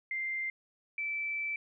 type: tone pair in turn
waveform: sine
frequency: 2093 / 2322 Hz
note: C7 / D7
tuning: 0 / -20 cents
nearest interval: major second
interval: 180 cents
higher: second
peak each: -32 / -32 dBFS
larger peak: neither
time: 0.11-0.5 / 0.98-1.56 s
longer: second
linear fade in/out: 2 ms
effects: none